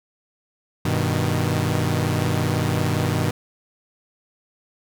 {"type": "chord", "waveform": "sawtooth", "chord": "G augmented", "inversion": "none", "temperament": "equal", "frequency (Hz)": [98, 123.47, 155.56], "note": ["G2", "B2", "D#3"], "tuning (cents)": [0, 0, 0], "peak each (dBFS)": -20, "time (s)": [0.85, 3.31], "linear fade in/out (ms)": 5, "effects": []}